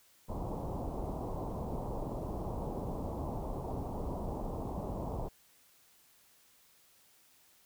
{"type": "low-pass noise", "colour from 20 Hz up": "pink", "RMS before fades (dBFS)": -38, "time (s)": [0.28, 5.29], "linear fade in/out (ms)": 20, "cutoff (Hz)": 1000, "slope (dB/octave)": 48, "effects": ["white hiss -65 dBFS RMS until 7.65 s"]}